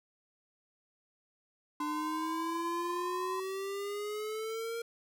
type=tone with tremolo; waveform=sine; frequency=1026 Hz; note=C6; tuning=34 cents flat; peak=-34 dBFS; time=1.8-3.4 s; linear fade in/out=2 ms; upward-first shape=triangle; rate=12 Hz; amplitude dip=25%
type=exponential sweep; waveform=square; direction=up; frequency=297.8 to 466.2 Hz; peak=-36 dBFS; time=1.8-4.82 s; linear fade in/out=5 ms
effects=none